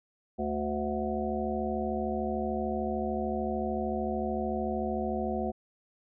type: harmonic tone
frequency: 73.42 Hz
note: D2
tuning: in tune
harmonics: 1 / 3 / 5 / 7 / 9 / 10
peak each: -39 / -33 / -35 / -38 / -37 / -36 dBFS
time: 0.38-5.52 s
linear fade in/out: 20 ms
effects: none